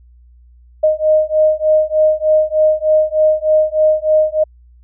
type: beating tone pair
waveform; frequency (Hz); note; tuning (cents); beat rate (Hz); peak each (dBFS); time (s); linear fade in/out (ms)
sine; 618 / 621.3; D#5 / D#5; -12 / -3; 3.3; -13; 0.83-4.44; 10
effects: added 60 Hz sine -42 dBFS peak until 4.83 s